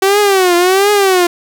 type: tone with vibrato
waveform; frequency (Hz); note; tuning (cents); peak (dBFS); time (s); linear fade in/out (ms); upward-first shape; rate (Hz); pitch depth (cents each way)
sawtooth; 379.8; F#4; +45; -4; 0.02-1.27; 5; triangle; 1.4; 170
effects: none